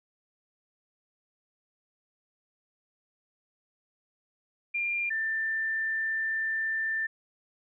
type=tone pair in turn; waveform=sine; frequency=2395 / 1781.8 Hz; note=D7 / A6; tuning=+33 / +21 cents; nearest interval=perfect fourth; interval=512 cents; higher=first; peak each=-27 dBFS; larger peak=neither; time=4.74-5.1 / 5.1-7.07 s; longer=second; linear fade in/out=10 ms; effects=none